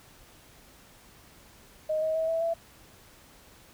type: tone with pitch steps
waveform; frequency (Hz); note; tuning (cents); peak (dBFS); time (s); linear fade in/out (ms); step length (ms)
sine; 622.3 / 633.2 / 644.2 / 655.5 / 667; D#5 / D#5 / E5 / E5 / E5; 0 / +30 / -40 / -10 / +20; -25; 1.89-2.54; 10; 130
effects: pink hiss -55 dBFS RMS until 3.73 s